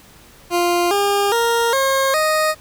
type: tone with pitch steps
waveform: 20% pulse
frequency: 349.2 / 403.4 / 466.1 / 538.5 / 622.2 Hz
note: F4 / G4 / A#4 / C5 / D#5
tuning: 0 / +50 / 0 / +50 / 0 cents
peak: -10 dBFS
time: 0.5-2.55 s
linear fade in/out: 50 ms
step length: 410 ms
effects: pink hiss -46 dBFS RMS until 2.6 s

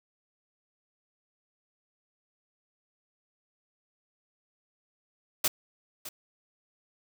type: noise with echo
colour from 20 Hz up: white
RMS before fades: -25 dBFS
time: 5.44-5.48 s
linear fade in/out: 5 ms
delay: 610 ms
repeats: 1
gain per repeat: -15 dB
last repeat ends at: 6.09 s
effects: none

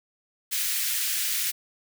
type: high-pass noise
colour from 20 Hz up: white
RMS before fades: -27 dBFS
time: 0.51-1.52 s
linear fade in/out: 20 ms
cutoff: 1700 Hz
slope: 24 dB/octave
effects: none

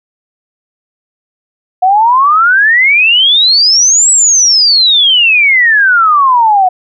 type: exponential two-way sweep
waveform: sine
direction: up then down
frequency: 720 to 7902 to 720 Hz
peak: -4 dBFS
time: 1.82-6.69 s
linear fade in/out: 10 ms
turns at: 4.11 s
effects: none

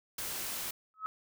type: noise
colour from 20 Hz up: white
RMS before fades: -38 dBFS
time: 0.18-0.71 s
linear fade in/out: 5 ms
type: tone with exponential growth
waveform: sine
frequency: 1284 Hz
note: E6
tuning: 46 cents flat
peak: -29 dBFS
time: 0.94-1.06 s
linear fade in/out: 0 ms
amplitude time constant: 24 ms
effects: none

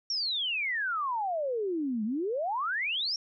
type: exponential two-way sweep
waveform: sine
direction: down then up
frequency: 5650 to 205.6 to 5650 Hz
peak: -28 dBFS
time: 0.1-3.16 s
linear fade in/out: 2 ms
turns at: 2.04 s
effects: none

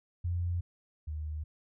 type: tone pair in turn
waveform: sine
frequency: 87.31 / 76.67 Hz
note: F2 / D#2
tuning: 0 / -25 cents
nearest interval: major second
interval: 225 cents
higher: first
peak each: -29 / -34 dBFS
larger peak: first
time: 0.24-0.61 / 1.07-1.44 s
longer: neither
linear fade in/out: 10 ms
effects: none

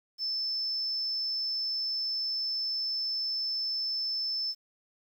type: tone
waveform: sine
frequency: 5274 Hz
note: E8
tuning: in tune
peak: -29 dBFS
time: 0.18-4.55 s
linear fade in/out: 50 ms
effects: 10-bit

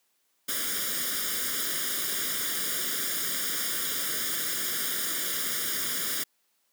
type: noise with comb filter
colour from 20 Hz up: white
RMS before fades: -30 dBFS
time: 0.48-6.24 s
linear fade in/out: 10 ms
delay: 0.58 ms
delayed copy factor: +0.9
effects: white hiss -72 dBFS RMS until 6.72 s + high-pass 200 Hz 12 dB/octave

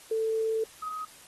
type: tone pair in turn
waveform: sine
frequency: 443.7 / 1259.7 Hz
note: A4 / D#6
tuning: +14 / +21 cents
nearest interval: octave + tritone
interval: 1807 cents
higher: second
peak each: -25 / -33 dBFS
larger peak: first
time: 0.11-0.64 / 0.82-1.05 s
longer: first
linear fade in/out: 5 ms
effects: white hiss -52 dBFS RMS until 1.27 s + AAC 32 kbps

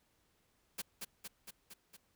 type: noise with echo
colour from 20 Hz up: white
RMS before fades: -40 dBFS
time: 0.78-0.82 s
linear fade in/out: 10 ms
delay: 230 ms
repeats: 5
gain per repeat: -3 dB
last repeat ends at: 1.97 s
effects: pink hiss -75 dBFS RMS until 2.15 s

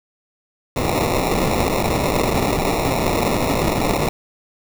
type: noise with sample-and-hold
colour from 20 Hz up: white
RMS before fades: -19 dBFS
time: 0.76-4.09 s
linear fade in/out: 5 ms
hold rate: 1575 Hz
effects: none

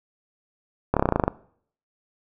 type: slowing click train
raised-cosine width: 1 ms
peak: -5 dBFS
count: 11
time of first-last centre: 0.94-1.28 s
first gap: 27 ms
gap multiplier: 1.05
effects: noise-tail reverb RT60 0.6 s tail -21 dB re dry

